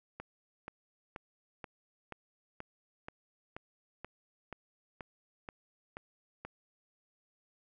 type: click train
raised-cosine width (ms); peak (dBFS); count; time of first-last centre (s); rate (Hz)
0.5; -27; 14; 0.2-6.45; 2.08
effects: none